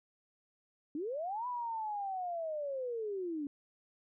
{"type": "linear two-way sweep", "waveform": "sine", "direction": "up then down", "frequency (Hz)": [277.2, 1000, 277.2], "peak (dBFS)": -35, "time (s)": [0.95, 3.47], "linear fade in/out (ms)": 2, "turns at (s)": 1.47, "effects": []}